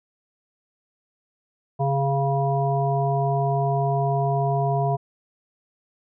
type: harmonic tone with a mistuned harmonic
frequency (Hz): 138.59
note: C#3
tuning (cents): 0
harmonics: 1 / 3 / 5 / 7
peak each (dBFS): -22 / -28 / -24 / -30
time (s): 1.79-4.97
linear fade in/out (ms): 20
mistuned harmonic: 3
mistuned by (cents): -17
effects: none